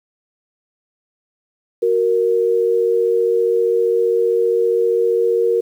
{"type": "tone pair together", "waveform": "sine", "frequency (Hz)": [370, 465.2], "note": ["F#4", "A#4"], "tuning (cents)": [0, -4], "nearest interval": "major third", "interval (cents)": 396, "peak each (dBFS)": [-19, -14], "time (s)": [1.82, 5.61], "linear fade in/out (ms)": 10, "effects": ["8-bit"]}